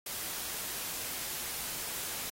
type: noise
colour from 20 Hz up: white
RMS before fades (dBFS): -38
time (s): 0.06-2.3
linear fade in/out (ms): 5
effects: AAC 48 kbps